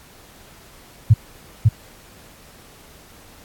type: tone with echo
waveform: sine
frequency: 110 Hz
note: A2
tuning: in tune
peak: -6 dBFS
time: 1.1-1.14 s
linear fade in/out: 10 ms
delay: 550 ms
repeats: 1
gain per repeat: -2 dB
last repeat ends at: 1.69 s
effects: pink hiss -47 dBFS RMS until 3.44 s + AAC 64 kbps